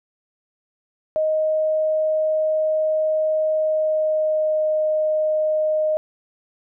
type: tone with pitch glide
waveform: sine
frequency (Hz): 624 to 619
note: D#5 to D#5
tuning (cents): +5 to -9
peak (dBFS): -17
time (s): 1.16-5.97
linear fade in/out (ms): 0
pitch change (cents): -14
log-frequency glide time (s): 3.53-4.66
effects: none